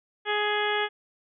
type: harmonic tone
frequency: 417.9 Hz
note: G#4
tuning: 11 cents sharp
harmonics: 1 / 2 / 3 / 4 / 5 / 6 / 7 / 8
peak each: -29 / -30 / -34 / -30 / -33 / -38 / -36 / -34 dBFS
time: 0.25-0.89 s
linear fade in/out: 50 ms
effects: none